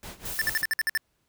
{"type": "noise with tremolo", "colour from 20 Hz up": "pink", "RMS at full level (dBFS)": -39, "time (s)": [0.03, 0.64], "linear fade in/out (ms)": 0, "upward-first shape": "sine", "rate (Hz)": 5, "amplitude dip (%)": 85}
{"type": "noise", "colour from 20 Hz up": "blue", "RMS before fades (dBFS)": -35, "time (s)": [0.25, 0.62], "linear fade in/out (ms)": 5}
{"type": "tone bursts", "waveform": "square", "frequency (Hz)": 1773, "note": "A6", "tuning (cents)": 13, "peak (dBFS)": -23, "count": 8, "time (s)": [0.39, 0.975], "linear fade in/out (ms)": 0, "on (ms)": 25, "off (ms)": 55}
{"effects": ["pink hiss -73 dBFS RMS until 1.28 s"]}